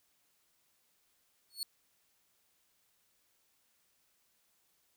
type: tone with exponential growth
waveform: sawtooth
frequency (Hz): 4390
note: C#8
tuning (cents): -18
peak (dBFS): -29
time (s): 1.5-1.63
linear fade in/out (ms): 1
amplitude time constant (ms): 28
effects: white hiss -74 dBFS RMS until 4.96 s